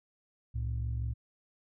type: tone pair together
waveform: sine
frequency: 67.22 / 113.1 Hz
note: C2 / A2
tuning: +47 / +48 cents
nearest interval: major sixth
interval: 901 cents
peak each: -32 / -33 dBFS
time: 0.54-1.14 s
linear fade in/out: 20 ms
effects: tanh soft clip ceiling -26 dBFS